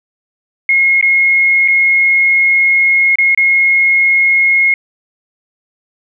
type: tone with dropouts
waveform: sine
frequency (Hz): 2158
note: C#7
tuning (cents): -47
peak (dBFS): -7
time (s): 0.69-4.74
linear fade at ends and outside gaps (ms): 2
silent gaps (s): 1.012-1.026 / 1.678-1.683 / 3.156-3.185 / 3.348-3.375
effects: none